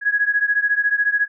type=beating tone pair; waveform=sine; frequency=1661.2 / 1675.2 Hz; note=G#6 / G#6; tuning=0 / +15 cents; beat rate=14 Hz; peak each=-18 / -20 dBFS; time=0.01-1.28 s; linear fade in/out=50 ms; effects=none